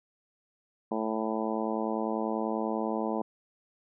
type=harmonic tone; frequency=110.3 Hz; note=A2; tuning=5 cents sharp; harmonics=2 / 3 / 4 / 5 / 6 / 7 / 8 / 9; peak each=-33 / -35 / -36 / -37 / -38 / -38 / -39 / -40 dBFS; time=0.91-3.22 s; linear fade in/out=5 ms; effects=none